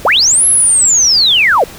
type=linear two-way sweep; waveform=sine; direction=up then down; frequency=397.5 to 11200 to 416.9 Hz; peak=-6 dBFS; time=0.05-1.64 s; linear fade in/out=2 ms; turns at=0.47 s; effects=pink hiss -32 dBFS RMS until 1.78 s